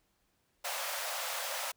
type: high-pass noise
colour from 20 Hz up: pink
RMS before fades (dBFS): -37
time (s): 0.64-1.72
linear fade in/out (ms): 10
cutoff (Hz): 520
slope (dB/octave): 96
effects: pink hiss -75 dBFS RMS until 1.76 s